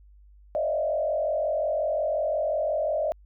sine tone with frequency modulation, 617 Hz, D#5, 15 cents flat, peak -23 dBFS, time 0.55-3.12 s, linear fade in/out 0 ms, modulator 45.6 Hz, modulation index 1.2, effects added 50 Hz sine -50 dBFS peak until 3.25 s

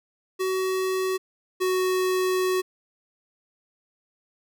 square tone pair in turn, 375.9 / 370.9 Hz, F#4 / F#4, +27 / +4 cents, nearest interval unison, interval 23 cents, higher first, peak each -24 / -22 dBFS, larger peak second, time 0.39-1.18 / 1.6-2.62 s, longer second, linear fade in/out 20 ms, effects none

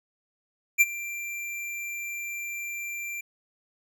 square tone with ADSR envelope, 2362 Hz, D7, 9 cents sharp, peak -14 dBFS, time 0.78-3.21 s, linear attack 30 ms, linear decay 35 ms, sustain -19 dB, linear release 6 ms, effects none

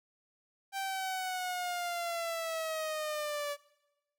sawtooth linear sweep, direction down, 784 to 574 Hz, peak -30 dBFS, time 0.72-3.57 s, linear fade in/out 50 ms, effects noise-tail reverb RT60 1.0 s tail -22 dB re dry

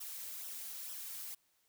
blue noise with flanger, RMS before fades -45 dBFS, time 0-1.35 s, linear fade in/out 10 ms, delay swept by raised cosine 0.43 to 3.43 ms, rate 2.2 Hz, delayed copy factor -0.6, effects white hiss -75 dBFS RMS until 1.68 s

